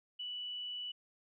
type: tone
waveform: sine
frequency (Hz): 2960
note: F#7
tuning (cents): 0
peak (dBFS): -39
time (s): 0.19-0.92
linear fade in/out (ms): 10
effects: none